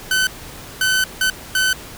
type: tone bursts at uneven times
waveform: sawtooth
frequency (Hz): 1519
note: F#6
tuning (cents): +45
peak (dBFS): -11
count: 4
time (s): 0.11-0.27 / 0.81-1.04 / 1.21-1.3 / 1.55-1.73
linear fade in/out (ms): 2
effects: pink hiss -36 dBFS RMS until 1.97 s